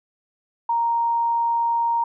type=tone; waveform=sine; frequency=932.3 Hz; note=A#5; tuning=in tune; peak=-18 dBFS; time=0.69-2.04 s; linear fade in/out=5 ms; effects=none